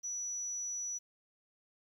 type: tone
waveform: sine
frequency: 5900 Hz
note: F#8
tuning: 6 cents flat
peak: -36 dBFS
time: 0.03-0.99 s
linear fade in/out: 20 ms
effects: 11-bit